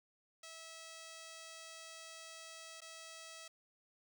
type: tone with dropouts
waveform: 5% pulse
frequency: 650 Hz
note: E5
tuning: 24 cents flat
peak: -39 dBFS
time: 0.43-3.48 s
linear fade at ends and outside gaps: 5 ms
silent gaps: 2.806-2.817 s
effects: none